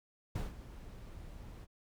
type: noise with ADSR envelope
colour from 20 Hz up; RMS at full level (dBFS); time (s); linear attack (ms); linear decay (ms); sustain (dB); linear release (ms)
brown; -35; 0.35-1.67; 9; 160; -14; 40
effects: none